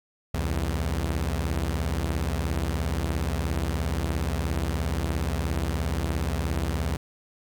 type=beating tone pair; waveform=sawtooth; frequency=66 / 83 Hz; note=C2 / E2; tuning=+16 / +12 cents; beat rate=17 Hz; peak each=-24 dBFS; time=0.34-6.97 s; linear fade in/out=5 ms; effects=10-bit